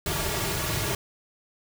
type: noise with comb filter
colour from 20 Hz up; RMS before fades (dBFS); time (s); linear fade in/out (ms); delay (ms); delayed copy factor
pink; -28; 0.06-0.95; 2; 3.9; -0.75
effects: none